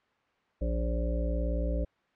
harmonic tone, 58.27 Hz, A#1, in tune, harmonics 1 / 3 / 5 / 7 / 9 / 10, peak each -28 / -38 / -39 / -45 / -38 / -39 dBFS, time 0.61-1.85 s, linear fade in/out 10 ms, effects white hiss -69 dBFS RMS until 2.15 s + low-pass 2000 Hz 12 dB/octave

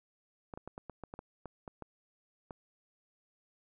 clicks, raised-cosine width 1 ms, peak -29 dBFS, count 12, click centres 0.538 / 0.575 / 0.676 / 0.779 / 0.897 / 1.037 / 1.139 / 1.191 / 1.457 / 1.678 / 1.823 / 2.508 s, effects none

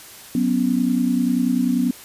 sine chord, F# suspended fourth, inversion none, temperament equal, 185 / 246.9 / 277.2 Hz, F#3 / B3 / C#4, 0 / 0 / 0 cents, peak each -24 / -18 / -23 dBFS, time 0.35-1.91 s, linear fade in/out 2 ms, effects white hiss -41 dBFS RMS until 2.04 s + resampled to 32000 Hz

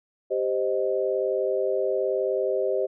sine chord, C minor, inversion second, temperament equal, 392 / 523.3 / 622.3 Hz, G4 / C5 / Eb5, 0 / 0 / 0 cents, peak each -26 / -26 / -28 dBFS, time 0.3-2.87 s, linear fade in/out 20 ms, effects none

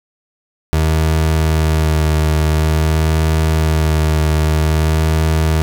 30% pulse tone with vibrato, 78.3 Hz, D#2, 11 cents sharp, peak -9 dBFS, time 0.73-5.62 s, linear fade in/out 0 ms, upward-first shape sine, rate 0.49 Hz, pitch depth 21 cents each way, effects none

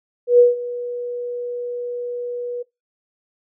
sine tone with ADSR envelope, 485.8 Hz, B4, 29 cents flat, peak -6 dBFS, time 0.27-2.63 s, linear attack 120 ms, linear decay 160 ms, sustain -18 dB, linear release 14 ms, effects noise-tail reverb RT60 0.2 s tail -22 dB re dry

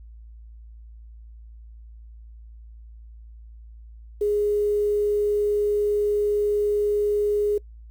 sine tone with quantisation, 414.8 Hz, G#4, 2 cents flat, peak -19 dBFS, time 4.21-7.58 s, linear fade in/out 5 ms, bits 8, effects noise-tail reverb RT60 0.1 s tail -23 dB re dry + added 56 Hz sine -41 dBFS peak until 7.9 s

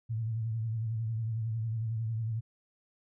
sine tone with vibrato, 112.3 Hz, A2, 36 cents sharp, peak -30 dBFS, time 0.09-2.41 s, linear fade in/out 20 ms, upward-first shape sine, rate 11 Hz, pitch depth 61 cents each way, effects none

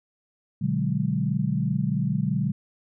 sine chord, G# half-diminished seventh, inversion first, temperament equal with one note detuned, 121.63 / 146.83 / 185 / 207.7 Hz, B2 / D3 / F#3 / G#3, -26 / 0 / 0 / 0 cents, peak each -29 / -26 / -27 / -29 dBFS, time 0.61-2.52 s, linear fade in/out 10 ms, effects none

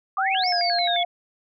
sine exponential two-way sweep, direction up then down, 1139 to 5420 to 3350 Hz, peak -23 dBFS, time 0.17-1.03 s, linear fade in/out 2 ms, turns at 0.48 s
sine tone with pitch glide, 770 to 698 Hz, G5 to F5, -31 to -1 cents, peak -22 dBFS, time 0.18-1.05 s, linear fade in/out 5 ms, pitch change -170 cents, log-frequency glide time 0.33-0.58 s
sine tone with vibrato, 1898 Hz, A#6, 31 cents sharp, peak -29 dBFS, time 0.26-1.04 s, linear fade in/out 5 ms, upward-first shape square, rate 5.7 Hz, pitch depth 250 cents each way
effects none

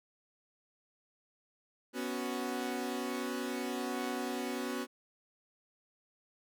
sawtooth chord, B suspended second, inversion none, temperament equal, 246.9 / 277.2 / 370 Hz, B3 / C#4 / F#4, 0 / 0 / 0 cents, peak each -34 / -36 / -36 dBFS, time 1.93-4.87 s, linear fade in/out 50 ms, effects none

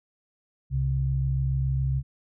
sine tone pair together, 66.72 / 133.8 Hz, C2 / C3, +34 / +39 cents, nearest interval octave, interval 1205 cents, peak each -27 / -24 dBFS, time 0.7-2.03 s, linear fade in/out 50 ms, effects none

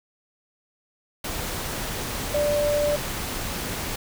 sine tone in noise, 587.3 Hz, D5, in tune, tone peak -20 dBFS, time 2.34-2.96 s, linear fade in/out 5 ms, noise pink, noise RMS -30 dBFS, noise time 1.24-3.96 s, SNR +7 dB, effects none

